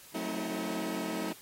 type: chord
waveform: sawtooth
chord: F# diminished seventh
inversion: none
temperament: just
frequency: 185 / 222 / 266.4 / 319.7 Hz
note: F#3 / A3 / C4 / Eb4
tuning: 0 / +16 / +31 / +47 cents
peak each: -37 / -35 / -38 / -33 dBFS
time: 0.14-1.33 s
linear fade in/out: 10 ms
effects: white hiss -53 dBFS RMS until 1.41 s + AAC 48 kbps